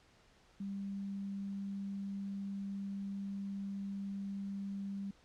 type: tone with quantisation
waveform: sine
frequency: 197.7 Hz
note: G3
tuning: 15 cents sharp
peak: -38 dBFS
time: 0.6-5.11 s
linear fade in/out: 5 ms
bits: 11
effects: pink hiss -66 dBFS RMS until 5.24 s + low-pass 6000 Hz 12 dB/octave